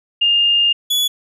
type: tone pair in turn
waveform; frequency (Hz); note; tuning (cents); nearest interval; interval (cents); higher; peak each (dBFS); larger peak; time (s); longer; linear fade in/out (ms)
sine / 40% pulse; 2819 / 3409; F7 / G#7; +16 / +45; minor third; 329; second; -11 / -13; first; 0.21-0.73 / 0.9-1.08; first; 10
effects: none